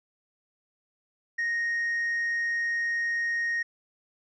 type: tone with tanh clipping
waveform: sine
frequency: 1864.7 Hz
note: A#6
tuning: in tune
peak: -26 dBFS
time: 1.38-3.63 s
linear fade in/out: 10 ms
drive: 1 dB
effects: none